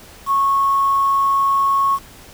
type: tone with quantisation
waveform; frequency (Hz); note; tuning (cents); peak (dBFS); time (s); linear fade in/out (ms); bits
sine; 1100; C#6; -14; -13; 0.26-1.99; 50; 6
effects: pink hiss -42 dBFS RMS until 2.33 s